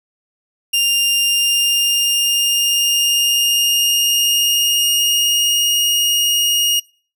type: tone with pitch glide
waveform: sawtooth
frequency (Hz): 2800 to 2862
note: F7 to F7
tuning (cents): +4 to +42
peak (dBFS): -10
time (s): 0.73-6.8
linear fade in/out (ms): 10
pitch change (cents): +38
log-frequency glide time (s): 1.27-5.76
effects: noise-tail reverb RT60 0.4 s tail -23 dB re dry